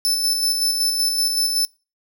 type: tone with tremolo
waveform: sawtooth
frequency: 5274 Hz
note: E8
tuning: in tune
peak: -14 dBFS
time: 0.05-1.65 s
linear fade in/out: 0 ms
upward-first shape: square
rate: 5.3 Hz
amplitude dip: 35%
effects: noise-tail reverb RT60 0.3 s tail -23 dB re dry